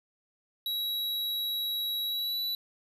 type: tone with pitch glide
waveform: square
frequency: 3878 to 3948 Hz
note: B7 to B7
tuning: -32 to -1 cents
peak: -30 dBFS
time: 0.66-2.55 s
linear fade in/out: 2 ms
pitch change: +31 cents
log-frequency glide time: 2.05-2.39 s
effects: none